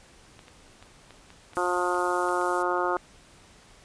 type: clicks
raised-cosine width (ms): 0.3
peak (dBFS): -31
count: 9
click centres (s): 0.392 / 0.482 / 0.826 / 1.107 / 1.304 / 1.534 / 1.946 / 2.288 / 2.414
type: noise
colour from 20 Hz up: violet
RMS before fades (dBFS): -38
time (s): 1.55-2.63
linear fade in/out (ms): 10
type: harmonic tone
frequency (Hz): 178.5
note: F3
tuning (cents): +38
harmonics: 2 / 3 / 4 / 5 / 6 / 7 / 8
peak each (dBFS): -29 / -32 / -32 / -31 / -33 / -30 / -34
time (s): 1.57-2.97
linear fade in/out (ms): 0
effects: pink hiss -54 dBFS RMS until 3.84 s + resampled to 22050 Hz

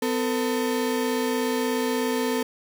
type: tone pair together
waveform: 35% pulse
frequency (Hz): 253.3 / 450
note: B3 / A4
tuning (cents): +44 / +39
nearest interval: minor seventh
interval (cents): 995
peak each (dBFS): -24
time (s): 0.02-2.43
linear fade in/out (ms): 5
effects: none

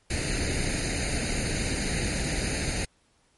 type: noise with comb filter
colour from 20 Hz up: pink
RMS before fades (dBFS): -28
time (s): 0.1-2.85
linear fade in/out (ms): 5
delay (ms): 0.45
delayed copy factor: +0.8
effects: pink hiss -66 dBFS RMS until 3.37 s + MP3 48 kbps

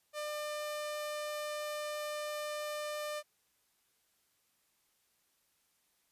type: tone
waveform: sawtooth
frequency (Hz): 599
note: D5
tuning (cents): +34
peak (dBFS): -33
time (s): 0.13-3.23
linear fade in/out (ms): 50
effects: white hiss -75 dBFS RMS until 6.11 s + resampled to 32000 Hz

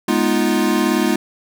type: chord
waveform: square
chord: F half-diminished seventh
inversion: first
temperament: equal with one note detuned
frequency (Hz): 209.8 / 246.9 / 311.1 / 349.2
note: Ab3 / Cb4 / Eb4 / F4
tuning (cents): +18 / 0 / 0 / 0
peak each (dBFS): -21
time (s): 0.08-1.16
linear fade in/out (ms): 5
effects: none

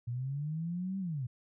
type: linear two-way sweep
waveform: sine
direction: up then down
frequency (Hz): 116.54 to 196 to 116.54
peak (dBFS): -33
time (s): 0.07-1.27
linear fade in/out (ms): 10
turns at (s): 0.99
effects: none

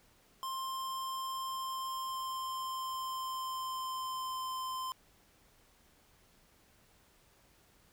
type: tone with pitch glide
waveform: square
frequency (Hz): 1053 to 1036.7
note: C6 to C6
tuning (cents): +11 to -16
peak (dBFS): -37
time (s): 0.43-4.92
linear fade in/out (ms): 0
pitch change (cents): -27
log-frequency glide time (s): 1.43-4.42
effects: pink hiss -66 dBFS RMS until 7.92 s

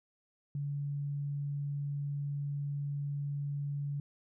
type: tone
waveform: sine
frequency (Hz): 143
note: D3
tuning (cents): -46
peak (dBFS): -33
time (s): 0.55-4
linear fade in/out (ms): 2
effects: none

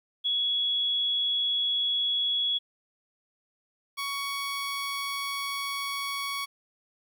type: tone pair in turn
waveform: sine / 15% pulse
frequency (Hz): 3361 / 1118.4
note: G#7 / C#6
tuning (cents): +20 / +15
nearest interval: octave + perfect fifth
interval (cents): 1905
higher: first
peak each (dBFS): -24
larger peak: neither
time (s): 0.24-2.59 / 3.97-6.46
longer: second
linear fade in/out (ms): 20
effects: 11-bit

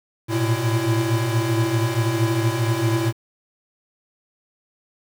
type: tone cluster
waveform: square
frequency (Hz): 110.9 / 115.5 / 123.7 / 334.2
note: A2 / A#2 / B2 / E4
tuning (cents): +14 / -16 / +3 / +24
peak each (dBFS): -25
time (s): 0.28-3.13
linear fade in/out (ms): 50
effects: 7-bit

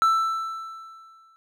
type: tone with exponential decay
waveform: triangle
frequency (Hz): 1327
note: E6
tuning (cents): +11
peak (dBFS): -13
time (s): 0.02-1.36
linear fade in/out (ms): 0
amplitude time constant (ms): 290
effects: none

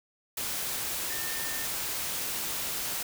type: tone in noise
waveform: sine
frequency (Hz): 1800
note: A6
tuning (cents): +39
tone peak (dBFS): -40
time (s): 1.1-1.65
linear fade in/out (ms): 5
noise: white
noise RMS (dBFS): -33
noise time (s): 0.37-3.03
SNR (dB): -10
effects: none

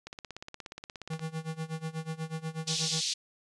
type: click train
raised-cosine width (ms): 0.2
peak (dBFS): -24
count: 20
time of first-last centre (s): 0.07-1.194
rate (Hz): 16.9
type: tone with tremolo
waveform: square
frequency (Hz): 160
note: D#3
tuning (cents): +49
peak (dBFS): -32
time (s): 1.1-3.01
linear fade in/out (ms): 5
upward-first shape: sine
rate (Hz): 8.2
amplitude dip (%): 90
type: band-pass noise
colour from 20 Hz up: white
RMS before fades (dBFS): -32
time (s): 2.67-3.14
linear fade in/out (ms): 10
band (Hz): 3400 to 5900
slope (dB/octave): 24
effects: resampled to 24000 Hz

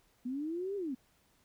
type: linear two-way sweep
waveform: sine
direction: up then down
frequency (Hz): 239.7 to 410.5 to 239.7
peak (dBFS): -34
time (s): 0.25-0.95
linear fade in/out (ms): 10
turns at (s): 0.76
effects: pink hiss -70 dBFS RMS until 1.44 s

